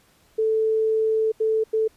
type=tone bursts at uneven times; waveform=sine; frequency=440 Hz; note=A4; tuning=in tune; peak=-18 dBFS; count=3; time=0.38-1.32 / 1.4-1.64 / 1.73-1.88 s; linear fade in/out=10 ms; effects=pink hiss -59 dBFS RMS until 1.96 s + resampled to 32000 Hz